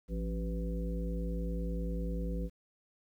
harmonic tone with a mistuned harmonic, 55 Hz, A1, in tune, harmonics 1 / 3 / 5 / 7 / 9, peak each -34 / -38 / -45 / -48 / -44 dBFS, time 0.08-2.5 s, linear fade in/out 50 ms, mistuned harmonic 3, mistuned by +99 cents, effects 11-bit

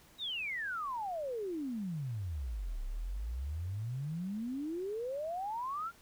sine exponential two-way sweep, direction down then up, 3891 to 32.79 to 1419 Hz, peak -35 dBFS, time 0.18-5.92 s, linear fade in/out 50 ms, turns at 2.83 s, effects pink hiss -61 dBFS RMS until 6.01 s

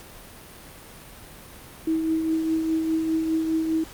sine tone with tremolo, 321 Hz, E4, 46 cents flat, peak -19 dBFS, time 1.87-3.84 s, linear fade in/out 5 ms, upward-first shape triangle, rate 4.9 Hz, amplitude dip 45%, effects pink hiss -44 dBFS RMS until 3.93 s + Opus 48 kbps

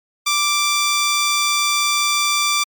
10% pulse tone, 1174.7 Hz, D6, in tune, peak -7 dBFS, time 0.26-2.64 s, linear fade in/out 10 ms, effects MP3 96 kbps

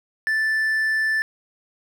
triangle tone, 1760 Hz, A6, in tune, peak -17 dBFS, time 0.27-1.22 s, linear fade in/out 0 ms, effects none

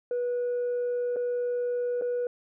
sine tone with dropouts, 487.7 Hz, B4, 22 cents flat, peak -24 dBFS, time 0.11-2.27 s, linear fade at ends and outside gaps 2 ms, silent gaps 1.161-1.166 / 2.013-2.02 s, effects tanh soft clip ceiling -24 dBFS

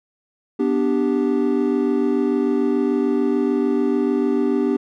triangle chord, G major, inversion first, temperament equal, 246.9 / 293.7 / 392 Hz, B3 / D4 / G4, 0 / 0 / 0 cents, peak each -19 dBFS, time 0.59-4.77 s, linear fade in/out 10 ms, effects none

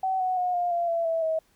sine tone with pitch steps, 759 / 740.8 / 723.1 / 705.7 / 688.8 / 672.3 / 656.2 / 640.5 Hz, F#5 / F#5 / F#5 / F5 / F5 / E5 / E5 / E5, +44 / +2 / -40 / +18 / -24 / +34 / -8 / -50 cents, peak -23 dBFS, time 0.03-1.39 s, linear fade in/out 5 ms, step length 170 ms, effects pink hiss -65 dBFS RMS until 1.55 s

